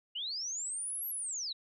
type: linear two-way sweep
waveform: sine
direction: up then down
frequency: 2794 to 11830 to 3745 Hz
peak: -35 dBFS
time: 0.15-1.53 s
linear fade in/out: 10 ms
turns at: 1.08 s
effects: none